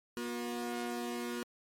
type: tone pair together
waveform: sawtooth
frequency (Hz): 240 / 359.6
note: B3 / F#4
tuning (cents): -49 / -49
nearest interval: perfect fifth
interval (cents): 700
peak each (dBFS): -34 / -36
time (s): 0.17-1.43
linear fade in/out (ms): 0
effects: MP3 64 kbps